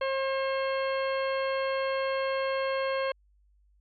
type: harmonic tone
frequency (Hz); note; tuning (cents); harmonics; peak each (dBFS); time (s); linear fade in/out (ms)
536; C5; +42; 1 / 2 / 3 / 4 / 5 / 6 / 8; -28 / -34 / -38 / -40 / -42 / -44 / -46; 0.01-3.12; 5
effects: added 50 Hz sine -61 dBFS peak until 3.8 s